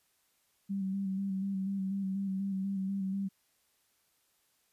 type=tone with vibrato; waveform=sine; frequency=193.9 Hz; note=G3; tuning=19 cents flat; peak=-31 dBFS; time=0.69-3.29 s; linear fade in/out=20 ms; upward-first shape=square; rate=4.1 Hz; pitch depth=27 cents each way; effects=white hiss -73 dBFS RMS until 4.72 s + resampled to 32000 Hz